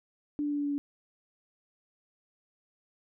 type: tone with pitch steps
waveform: sine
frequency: 293.7 / 292 / 290.3 / 288.7 / 287 / 285.3 Hz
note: D4 / D4 / D4 / D4 / D4 / C#4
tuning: 0 / -10 / -20 / -30 / -40 / +50 cents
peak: -28 dBFS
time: 0.39-0.78 s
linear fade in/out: 0 ms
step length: 65 ms
effects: none